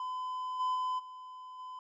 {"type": "tone with level steps", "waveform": "triangle", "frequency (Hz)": 1014, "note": "B5", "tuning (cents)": 45, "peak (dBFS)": [-33, -27, -29, -43, -40], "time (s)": [0, 1.79], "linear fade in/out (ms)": 2, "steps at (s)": [0.59, 0.74, 0.98, 1.58], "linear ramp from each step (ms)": 20, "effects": ["resampled to 16000 Hz"]}